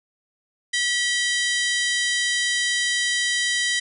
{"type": "harmonic tone with a mistuned harmonic", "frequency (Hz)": 971, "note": "B5", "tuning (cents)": -30, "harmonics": [2, 3, 4, 5, 6, 7, 8, 9, 10], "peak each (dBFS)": [-23, -27, -29, -31, -33, -34, -35, -36, -37], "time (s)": [0.73, 3.8], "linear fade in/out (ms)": 10, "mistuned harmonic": 3, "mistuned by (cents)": 120, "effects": []}